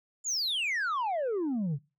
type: exponential sweep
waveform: sine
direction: down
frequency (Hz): 7270 to 130.81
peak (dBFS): -25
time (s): 0.24-1.79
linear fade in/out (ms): 50
effects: noise-tail reverb RT60 0.3 s tail -24 dB re dry + tanh soft clip ceiling -27 dBFS